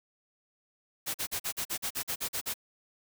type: noise bursts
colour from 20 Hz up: white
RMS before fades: -33 dBFS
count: 12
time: 1.06-2.541 s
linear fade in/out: 20 ms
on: 84 ms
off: 43 ms
effects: none